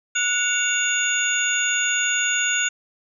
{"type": "tone cluster", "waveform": "sine", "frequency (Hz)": [1466, 2236, 2773, 3541, 6770], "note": ["F#6", "C#7", "F7", "A7", "G#8"], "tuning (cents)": [-16, 14, -13, 10, 32], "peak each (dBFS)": [-23, -30, -25, -30, -24], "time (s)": [0.15, 2.69], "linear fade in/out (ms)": 10, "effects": []}